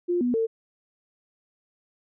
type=tone with pitch steps; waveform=sine; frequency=351.7 / 245.4 / 450.2 Hz; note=F4 / B3 / A4; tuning=+12 / -11 / +40 cents; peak=-21 dBFS; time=0.08-0.47 s; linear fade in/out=20 ms; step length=130 ms; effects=none